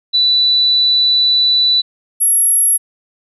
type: tone pair in turn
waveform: sine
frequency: 3970 / 11229 Hz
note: B7 / F9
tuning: +8 / +8 cents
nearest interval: octave + tritone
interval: 1800 cents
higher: second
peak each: -9 dBFS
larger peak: neither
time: 0.13-1.82 / 2.2-2.78 s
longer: first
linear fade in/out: 20 ms
effects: none